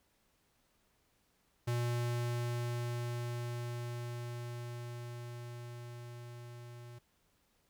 square tone with level ramp, 120 Hz, B2, 49 cents flat, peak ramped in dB -32 to -49 dBFS, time 1.67-6.99 s, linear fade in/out 10 ms, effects pink hiss -74 dBFS RMS until 7.69 s

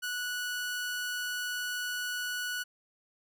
sawtooth tone, 1473 Hz, F#6, 8 cents flat, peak -29 dBFS, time 0.02-2.64 s, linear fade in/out 20 ms, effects none

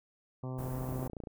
harmonic tone, 128.7 Hz, C3, 28 cents flat, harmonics 1 / 2 / 3 / 4 / 5 / 6 / 7 / 8 / 9, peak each -37 / -43 / -47 / -49 / -51 / -53 / -54 / -55 / -56 dBFS, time 0.43-1.08 s, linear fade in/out 5 ms
pink band-stop noise, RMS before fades -43 dBFS, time 0.58-1.08 s, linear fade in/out 10 ms, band 910 to 14000 Hz, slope 12 dB/octave
click train, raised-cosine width 2 ms, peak -29 dBFS, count 12, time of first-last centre 0.89-1.272 s, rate 28.8 Hz
effects none

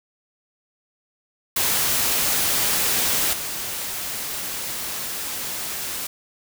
white noise with level steps, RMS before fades -21 / -29 dBFS, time 1.56-6.07 s, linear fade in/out 5 ms, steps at 3.33 s, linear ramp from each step 2 ms, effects none

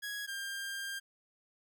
sawtooth tone pair in turn, 1661.2 / 1597.6 Hz, G#6 / G6, 0 / +32 cents, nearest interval minor second, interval 68 cents, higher first, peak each -34 / -34 dBFS, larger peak neither, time 0.02-0.27 / 0.27-1 s, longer second, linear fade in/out 20 ms, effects none

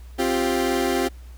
30% pulse chord, C suspended fourth, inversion none, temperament equal with one note detuned, 263.9 / 349.2 / 392 Hz, C4 / F4 / G4, +15 / 0 / 0 cents, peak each -22 dBFS, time 0.18-1.09 s, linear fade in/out 20 ms, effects added 61 Hz sine -38 dBFS peak until 1.37 s + pink hiss -55 dBFS RMS until 1.37 s

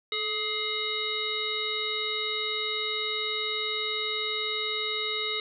harmonic tone with a mistuned harmonic, 420 Hz, G#4, 19 cents sharp, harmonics 1 / 3 / 5 / 7 / 9 / 10, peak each -36 / -38 / -34 / -38 / -31 / -41 dBFS, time 0.12-5.4 s, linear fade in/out 2 ms, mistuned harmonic 1, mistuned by +49 cents, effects none

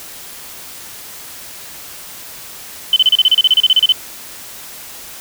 sine tone bursts, 3047 Hz, G7, 50 cents flat, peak -6 dBFS, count 16, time 2.93-3.922 s, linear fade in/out 2 ms, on 32 ms, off 32 ms, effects white hiss -33 dBFS RMS until 5.2 s

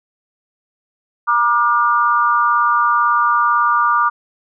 sine tone with amplitude modulation, 1190 Hz, D6, 22 cents sharp, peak -7 dBFS, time 1.27-4.1 s, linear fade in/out 20 ms, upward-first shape sine, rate 238 Hz, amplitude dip 100%, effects none

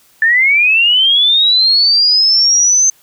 sine linear sweep, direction up, 1748 to 6272 Hz, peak -7 dBFS, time 0.22-2.9 s, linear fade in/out 2 ms, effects white hiss -50 dBFS RMS until 3.02 s

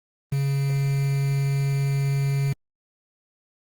triangle tone with quantisation, 138.59 Hz, C#3, in tune, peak -18 dBFS, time 0.32-2.53 s, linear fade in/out 5 ms, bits 6, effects Opus 24 kbps

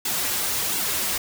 white noise with flanger, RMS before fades -25 dBFS, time 0.05-1.18 s, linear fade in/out 5 ms, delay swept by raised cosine 1.6 to 7.5 ms, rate 1.4 Hz, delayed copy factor -0.75, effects none

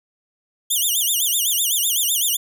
5% pulse tone with vibrato, 3219 Hz, G7, 45 cents sharp, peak -10 dBFS, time 0.7-2.37 s, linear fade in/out 10 ms, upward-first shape sine, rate 7.9 Hz, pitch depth 220 cents each way, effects none

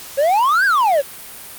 triangle exponential two-way sweep, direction up then down, 530 to 1661.2 to 530 Hz, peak -10 dBFS, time 0.17-1.02 s, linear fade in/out 20 ms, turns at 0.65 s, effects white hiss -35 dBFS RMS until 1.58 s + Opus 48 kbps

